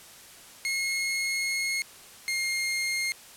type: tone pair in turn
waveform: sawtooth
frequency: 2161 / 2131 Hz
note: C#7 / C7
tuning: -45 / +31 cents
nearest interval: unison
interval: 24 cents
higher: first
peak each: -23 / -23 dBFS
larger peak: neither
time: 0.65-1.82 / 2.28-3.12 s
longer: first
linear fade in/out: 0 ms
effects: white hiss -49 dBFS RMS until 3.36 s + low-pass 12000 Hz 12 dB/octave